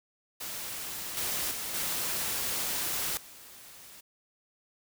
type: noise with level steps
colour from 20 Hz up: white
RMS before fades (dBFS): -38 / -32 / -36 / -32 / -50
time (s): 0.4-4.01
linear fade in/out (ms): 10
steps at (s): 1.17 / 1.51 / 1.74 / 3.17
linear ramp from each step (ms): 2
effects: none